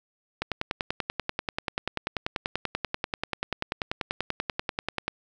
click train, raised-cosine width 0.3 ms, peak -11 dBFS, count 49, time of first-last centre 0.42-5.08 s, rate 10.3 Hz, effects none

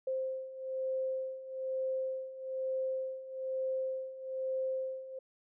sine beating tone pair, 523.3 / 524.4 Hz, C5 / C5, 0 / +4 cents, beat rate 1.1 Hz, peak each -39 / -35 dBFS, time 0.07-5.19 s, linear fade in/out 5 ms, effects none

